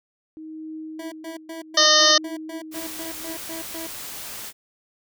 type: tone with tremolo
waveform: sine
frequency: 314.6 Hz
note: D#4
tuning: 19 cents sharp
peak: -31 dBFS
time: 0.37-3.35 s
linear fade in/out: 0 ms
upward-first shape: triangle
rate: 0.64 Hz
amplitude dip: 85%
type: tone bursts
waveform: 25% pulse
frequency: 326.6 Hz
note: E4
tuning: 16 cents flat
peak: -29 dBFS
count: 12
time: 0.99-3.87 s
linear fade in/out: 5 ms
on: 130 ms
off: 120 ms
type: harmonic tone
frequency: 612 Hz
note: D#5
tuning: 29 cents flat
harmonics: 1 / 2 / 3 / 5 / 6 / 7 / 8 / 9 / 10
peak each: -22 / -22 / -22 / -22 / -22 / -22 / -22 / -22 / -22 dBFS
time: 1.77-2.18 s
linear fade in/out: 5 ms
type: noise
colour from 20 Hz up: white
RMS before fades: -35 dBFS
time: 2.71-4.53 s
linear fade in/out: 50 ms
effects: none